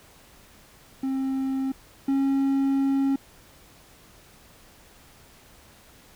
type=tone pair in turn; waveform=triangle; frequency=266.6 / 272.8 Hz; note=C4 / C#4; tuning=+33 / -28 cents; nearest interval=unison; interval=39 cents; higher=second; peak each=-22 / -18 dBFS; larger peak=second; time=1.03-1.72 / 2.08-3.16 s; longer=second; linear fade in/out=5 ms; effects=pink hiss -53 dBFS RMS until 6.15 s